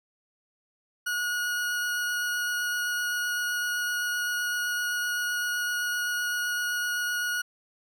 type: tone with vibrato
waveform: 40% pulse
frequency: 1451 Hz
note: F#6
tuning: 34 cents flat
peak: -26 dBFS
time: 1.06-7.42 s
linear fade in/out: 10 ms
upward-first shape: triangle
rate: 7.8 Hz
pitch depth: 8 cents each way
effects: none